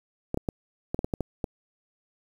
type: clicks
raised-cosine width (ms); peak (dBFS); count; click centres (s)
2; -14; 9; 0.344 / 0.374 / 0.488 / 0.945 / 0.991 / 1.045 / 1.138 / 1.207 / 1.442
effects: 8-bit